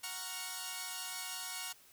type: chord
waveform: 5% pulse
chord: Gb major seventh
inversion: none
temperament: equal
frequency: 740 / 932.3 / 1108.7 / 1396.9 Hz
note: Gb5 / Bb5 / Db6 / F6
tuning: 0 / 0 / 0 / 0 cents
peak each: -34 dBFS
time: 0.03-1.73 s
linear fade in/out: 10 ms
effects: white hiss -62 dBFS RMS until 1.92 s